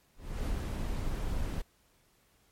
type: noise with ADSR envelope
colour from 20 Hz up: brown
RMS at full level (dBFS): -31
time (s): 0.16-1.62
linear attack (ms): 320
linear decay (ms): 35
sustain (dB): -2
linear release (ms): 9
effects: pink hiss -68 dBFS RMS until 2.51 s + MP3 64 kbps